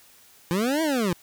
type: linear two-way sweep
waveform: 25% pulse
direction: up then down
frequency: 163.8 to 329.6 to 163.8 Hz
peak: -18 dBFS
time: 0.51-1.13 s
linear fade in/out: 0 ms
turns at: 0.82 s
effects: white hiss -54 dBFS RMS until 1.22 s